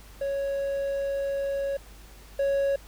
triangle tone pair in turn, 554.4 / 554.4 Hz, C#5 / C#5, 0 / 0 cents, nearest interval unison, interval 0 cents, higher neither, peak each -24 / -20 dBFS, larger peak second, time 0.21-1.77 / 2.39-2.76 s, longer first, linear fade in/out 5 ms, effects added 50 Hz sine -47 dBFS peak until 2.87 s + pink hiss -52 dBFS RMS until 2.87 s

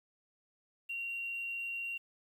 sine tone with quantisation, 2756 Hz, F7, 24 cents flat, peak -36 dBFS, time 0.89-1.98 s, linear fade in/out 10 ms, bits 10, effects none

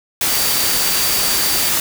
sine tone in noise, 4640 Hz, D8, 22 cents flat, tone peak -23 dBFS, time 0.3-1.69 s, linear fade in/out 2 ms, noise white, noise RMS -17 dBFS, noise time 0.21-1.8 s, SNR -9 dB, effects none

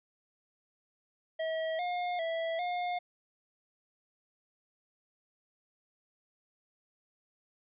square tone with pitch steps, 643 / 713 / 658 / 713 Hz, E5 / F5 / E5 / F5, -43 / +36 / -3 / +36 cents, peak -32 dBFS, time 1.39-2.99 s, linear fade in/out 10 ms, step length 400 ms, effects resampled to 8000 Hz

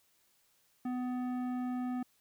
sine tone with tanh clipping, 250 Hz, B3, 21 cents sharp, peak -35 dBFS, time 0.85-2.03 s, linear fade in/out 5 ms, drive 13 dB, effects white hiss -71 dBFS RMS until 2.2 s

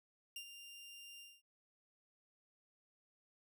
sawtooth tone with ADSR envelope, 2794 Hz, F7, in tune, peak -40 dBFS, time 0.36-1.42 s, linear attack 3 ms, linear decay 76 ms, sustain -9 dB, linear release 220 ms, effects none

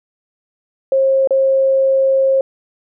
sine tone with dropouts, 536 Hz, C5, 42 cents sharp, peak -10 dBFS, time 0.92-2.41 s, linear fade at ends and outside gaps 2 ms, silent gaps 1.274-1.307 s, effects none

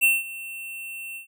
square tone with ADSR envelope, 2700 Hz, E7, 41 cents sharp, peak -15 dBFS, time 0.01-1.27 s, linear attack 30 ms, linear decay 190 ms, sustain -19 dB, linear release 110 ms, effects none

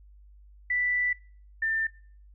sine tone pair in turn, 1975.5 / 1790.4 Hz, B6 / A6, 0 / +30 cents, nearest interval major second, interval 170 cents, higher first, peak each -24 dBFS, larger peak neither, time 0.7-1.13 / 1.62-1.87 s, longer first, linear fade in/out 5 ms, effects noise-tail reverb RT60 0.5 s tail -24 dB re dry + added 50 Hz sine -50 dBFS peak until 2.34 s

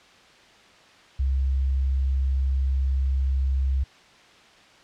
sine tone, 66.7 Hz, C2, 34 cents sharp, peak -20 dBFS, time 1.19-3.84 s, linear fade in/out 10 ms, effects white hiss -52 dBFS RMS until 4.83 s + low-pass 4000 Hz 12 dB/octave

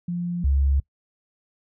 sine tone pair in turn, 174.61 / 68.97 Hz, F3 / C#2, 0 / -8 cents, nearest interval octave + major third, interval 1608 cents, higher first, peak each -24 / -17 dBFS, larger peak second, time 0.08-0.44 / 0.44-0.8 s, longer neither, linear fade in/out 5 ms, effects noise-tail reverb RT60 0.1 s tail -22 dB re dry

